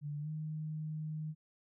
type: tone with pitch glide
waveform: sine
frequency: 146.83 to 154.93 Hz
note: D3 to D#3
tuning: 0 to -7 cents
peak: -37 dBFS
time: 0.01-1.35 s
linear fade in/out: 50 ms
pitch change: +93 cents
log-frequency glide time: 0.2-0.29 s
effects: none